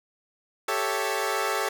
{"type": "chord", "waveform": "15% pulse", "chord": "A dominant seventh", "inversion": "third", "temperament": "equal", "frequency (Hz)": [392, 440, 554.4, 659.3], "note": ["G4", "A4", "C#5", "E5"], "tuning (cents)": [0, 0, 0, 0], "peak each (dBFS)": [-24, -23, -25, -27], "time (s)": [0.68, 1.69], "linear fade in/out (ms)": 5, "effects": []}